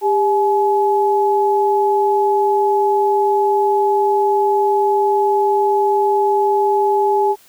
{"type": "tone pair together", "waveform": "sine", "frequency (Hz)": [400.3, 849], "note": ["G4", "G#5"], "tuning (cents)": [36, 38], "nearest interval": "octave + minor second", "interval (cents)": 1302, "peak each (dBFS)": -15, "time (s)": [0.01, 7.36], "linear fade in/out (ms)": 50, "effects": ["white hiss -49 dBFS RMS until 7.48 s"]}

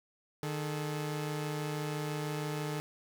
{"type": "tone pair together", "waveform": "sawtooth", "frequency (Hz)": [152.13, 430.3], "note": ["D#3", "A4"], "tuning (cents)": [-39, -39], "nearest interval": "octave + tritone", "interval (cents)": 1800, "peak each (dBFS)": [-31, -36], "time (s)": [0.43, 2.8], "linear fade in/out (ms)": 0, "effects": []}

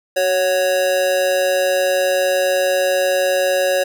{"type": "tone with amplitude modulation", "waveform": "square", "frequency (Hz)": 554.4, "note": "C#5", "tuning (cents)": 0, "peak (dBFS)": -12, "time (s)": [0.16, 3.84], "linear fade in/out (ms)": 10, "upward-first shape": "sine", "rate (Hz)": 180, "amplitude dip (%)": 70, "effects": []}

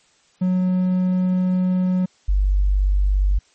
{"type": "tone pair in turn", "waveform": ["triangle", "sine"], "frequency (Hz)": [183.5, 48.6], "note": ["F#3", "G1"], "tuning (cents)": [-14, -14], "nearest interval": "octave + major seventh", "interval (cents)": 2300, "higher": "first", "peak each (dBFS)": -14, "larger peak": "neither", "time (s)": [[0.41, 2.06], [2.28, 3.39]], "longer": "first", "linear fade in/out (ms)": 10, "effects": ["white hiss -58 dBFS RMS until 3.54 s", "MP3 32 kbps"]}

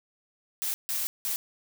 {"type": "noise bursts at uneven times", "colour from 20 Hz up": "blue", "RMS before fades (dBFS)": -30, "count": 3, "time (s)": [[0.62, 0.74], [0.89, 1.07], [1.25, 1.36]], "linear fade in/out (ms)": 0, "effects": []}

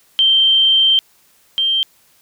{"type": "tone pair in turn", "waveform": "sine", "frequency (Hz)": [3136, 3149], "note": ["G7", "G7"], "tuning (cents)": [0, 7], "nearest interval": "unison", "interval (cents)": 7, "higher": "second", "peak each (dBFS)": [-9, -13], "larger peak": "first", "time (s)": [[0.19, 0.99], [1.58, 1.83]], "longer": "first", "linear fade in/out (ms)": 0, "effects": ["white hiss -54 dBFS RMS until 2.21 s"]}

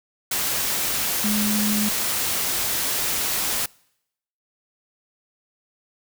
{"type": "tone in noise", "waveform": "sine", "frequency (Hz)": 210, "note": "G#3", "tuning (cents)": 19, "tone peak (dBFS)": -21, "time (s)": [1.24, 1.89], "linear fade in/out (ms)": 5, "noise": "white", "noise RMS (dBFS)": -24, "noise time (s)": [0.31, 3.66], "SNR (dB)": 0, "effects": ["noise-tail reverb RT60 0.8 s tail -26 dB re dry"]}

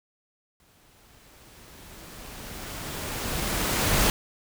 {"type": "noise with exponential growth", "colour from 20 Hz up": "pink", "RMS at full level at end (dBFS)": -21, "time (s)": [0.6, 4.1], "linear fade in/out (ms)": 1, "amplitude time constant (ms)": 760, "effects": []}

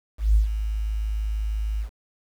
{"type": "tone with ADSR envelope", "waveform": "sine", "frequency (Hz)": 53.1, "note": "G#1", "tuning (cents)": 39, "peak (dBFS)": -12, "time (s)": [0.18, 1.9], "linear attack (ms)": 170, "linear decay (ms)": 120, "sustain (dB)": -11, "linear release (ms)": 95, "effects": ["tanh soft clip ceiling -8 dBFS", "8-bit"]}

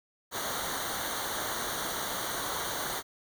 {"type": "noise with comb filter", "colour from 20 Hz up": "pink", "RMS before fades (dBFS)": -34, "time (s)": [0.31, 3.03], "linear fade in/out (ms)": 50, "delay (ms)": 0.39, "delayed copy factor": -0.85, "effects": []}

